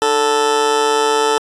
20% pulse tone with amplitude modulation, 440 Hz, A4, in tune, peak -5 dBFS, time 0.02-1.38 s, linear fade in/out 0 ms, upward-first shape sine, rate 136 Hz, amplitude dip 60%, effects resampled to 22050 Hz

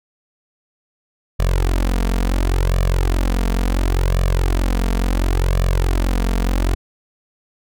sawtooth tone with flanger, 44.81 Hz, F1, 45 cents sharp, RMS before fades -17 dBFS, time 1.39-6.75 s, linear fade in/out 10 ms, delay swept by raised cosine 1.7 to 4.4 ms, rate 0.71 Hz, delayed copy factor +1, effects none

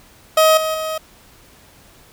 30% pulse tone with level steps, 632 Hz, D#5, 27 cents sharp, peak -7 / -16 / -19 dBFS, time 0.37-0.98 s, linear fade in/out 5 ms, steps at 0.57 / 0.74 s, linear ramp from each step 5 ms, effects pink hiss -48 dBFS RMS until 2.12 s

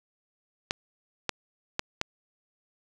clicks, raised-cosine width 0.2 ms, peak -9 dBFS, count 4, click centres 0.709 / 1.293 / 1.794 / 2.014 s, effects none

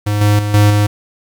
square tone with level steps, 103.83 Hz, G#2, in tune, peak -14 / -9 / -16 / -7 / -10 dBFS, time 0.06-0.87 s, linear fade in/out 10 ms, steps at 0.21 / 0.39 / 0.54 / 0.7 s, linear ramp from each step 2 ms, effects 8-bit

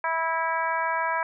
harmonic tone, 326.7 Hz, E4, 15 cents flat, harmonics 2 / 3 / 4 / 5 / 6 / 7, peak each -32 / -26 / -33 / -30 / -38 / -36 dBFS, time 0.04-1.23 s, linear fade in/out 2 ms, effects none

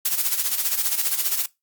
blue noise with tremolo, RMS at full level -20 dBFS, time 0.05-1.46 s, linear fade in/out 5 ms, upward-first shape sine, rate 15 Hz, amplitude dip 70%, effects noise-tail reverb RT60 0.2 s tail -21 dB re dry + Opus 48 kbps

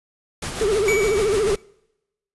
pink noise with tremolo, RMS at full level -27 dBFS, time 0.42-1.56 s, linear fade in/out 5 ms, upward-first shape sine, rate 6.7 Hz, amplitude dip 40%
triangle tone with vibrato, 415.3 Hz, G#4, in tune, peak -15 dBFS, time 0.61-1.55 s, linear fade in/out 2 ms, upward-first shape sine, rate 14 Hz, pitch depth 140 cents each way
square tone with exponential decay, 2279 Hz, C#7, 47 cents sharp, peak -19 dBFS, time 0.88-1.62 s, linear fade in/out 2 ms, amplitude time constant 160 ms
effects noise-tail reverb RT60 0.9 s tail -25 dB re dry + resampled to 24000 Hz

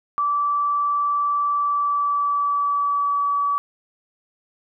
sine tone with pitch glide, 1160 to 1144 Hz, D6 to D6, -22 to -46 cents, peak -18 dBFS, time 0.18-3.58 s, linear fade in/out 0 ms, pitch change -24 cents, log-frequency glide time 1.53-3.23 s, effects none

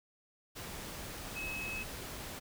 sine tone in noise, 2574 Hz, E7, 42 cents flat, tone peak -38 dBFS, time 1.35-1.84 s, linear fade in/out 20 ms, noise pink, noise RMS -44 dBFS, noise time 0.55-2.4 s, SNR +3 dB, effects none

